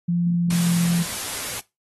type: tone with pitch glide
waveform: sine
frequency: 173.2 to 171.81 Hz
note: F3 to F3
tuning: -14 to -28 cents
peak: -18 dBFS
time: 0.08-1.03 s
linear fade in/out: 10 ms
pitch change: -14 cents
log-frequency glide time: 0.22-0.83 s
type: noise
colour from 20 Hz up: white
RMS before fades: -29 dBFS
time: 0.5-1.6 s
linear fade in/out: 5 ms
effects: noise-tail reverb RT60 0.2 s tail -18 dB re dry + AAC 32 kbps